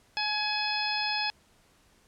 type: harmonic tone with a mistuned harmonic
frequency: 847 Hz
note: G#5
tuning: 34 cents sharp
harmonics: 1 / 2 / 3 / 4 / 5 / 6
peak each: -33 / -36 / -33 / -37 / -36 / -33 dBFS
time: 0.17-1.3 s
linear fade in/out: 0 ms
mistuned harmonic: 2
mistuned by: -20 cents
effects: pink hiss -63 dBFS RMS until 2.07 s + low-pass 11000 Hz 12 dB/octave